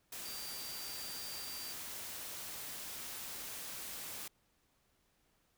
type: tone in noise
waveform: sine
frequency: 4699 Hz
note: D8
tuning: in tune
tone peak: -47 dBFS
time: 0.25-1.73 s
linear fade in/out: 5 ms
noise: white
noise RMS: -45 dBFS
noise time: 0.12-4.28 s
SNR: -5 dB
effects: pink hiss -75 dBFS RMS until 5.57 s